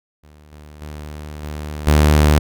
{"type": "tone with level steps", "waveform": "sawtooth", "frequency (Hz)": 75.2, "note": "D2", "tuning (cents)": 42, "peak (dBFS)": [-40, -34, -26, -22, -6], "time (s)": [0.23, 2.39], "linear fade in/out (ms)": 10, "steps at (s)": [0.52, 0.81, 1.43, 1.87], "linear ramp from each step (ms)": 5, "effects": []}